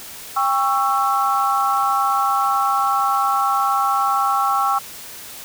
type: chord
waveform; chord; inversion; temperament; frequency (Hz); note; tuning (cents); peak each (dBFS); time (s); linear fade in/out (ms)
sine; C# diminished; second; just; 798.3 / 1108.7 / 1330.5; G5 / C#6 / E6; +31 / 0 / +16; -20; 0.36-4.79; 10
effects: white hiss -36 dBFS RMS until 5.44 s